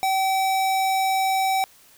square tone, 767 Hz, G5, 38 cents flat, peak -20 dBFS, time 0.03-1.64 s, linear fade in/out 0 ms, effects white hiss -53 dBFS RMS until 1.97 s

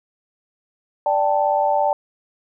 sine chord, D suspended fourth, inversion none, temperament just, 587.3 / 783.1 / 881 Hz, D5 / G5 / A5, 0 / -2 / +2 cents, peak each -20 dBFS, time 1.06-1.93 s, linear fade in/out 2 ms, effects none

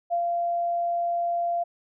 sine tone with ADSR envelope, 690 Hz, F5, 21 cents flat, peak -21 dBFS, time 0.1-1.64 s, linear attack 30 ms, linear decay 85 ms, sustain -2 dB, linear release 14 ms, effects none

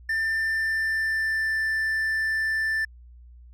triangle tone with pitch glide, 1789 to 1769.5 Hz, A6 to A6, +28 to +9 cents, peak -21 dBFS, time 0.09-2.85 s, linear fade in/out 5 ms, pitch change -19 cents, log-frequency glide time 0.24-1.59 s, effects added 60 Hz sine -45 dBFS peak until 3.53 s

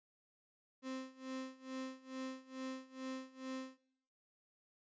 35% pulse tone with tremolo, 261.6 Hz, C4, in tune, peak -39 dBFS, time 0.82-3.78 s, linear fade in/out 50 ms, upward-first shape sine, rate 2.3 Hz, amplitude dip 90%, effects noise-tail reverb RT60 0.8 s tail -25 dB re dry + resampled to 16000 Hz

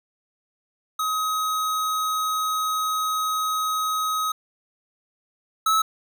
square tone pair in turn, 1266 / 1297.1 Hz, D#6 / E6, +30 / -28 cents, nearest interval unison, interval 42 cents, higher second, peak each -23 / -18 dBFS, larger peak second, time 0.99-4.32 / 5.66-5.82 s, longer first, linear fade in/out 5 ms, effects none

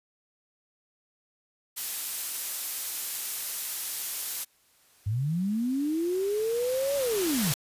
blue noise, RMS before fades -31 dBFS, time 1.76-4.45 s, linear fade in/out 20 ms
white noise with exponential growth, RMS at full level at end -28 dBFS, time 4.36-7.54 s, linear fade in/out 2 ms, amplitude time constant 690 ms
sine linear two-way sweep, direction up then down, 95.9 to 571 to 128.1 Hz, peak -25 dBFS, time 5.06-7.53 s, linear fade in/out 10 ms, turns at 6.96 s
effects resampled to 32000 Hz

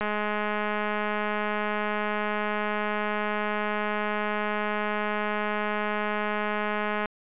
click train, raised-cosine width 0.5 ms, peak -14 dBFS, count 1481, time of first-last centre 0.01-7.058 s, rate 210 Hz, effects resampled to 8000 Hz

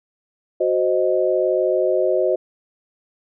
sine chord, C diminished, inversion second, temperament equal, 370 / 523.3 / 622.3 Hz, Gb4 / C5 / Eb5, 0 / 0 / 0 cents, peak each -20 dBFS, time 0.6-2.36 s, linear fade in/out 10 ms, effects none

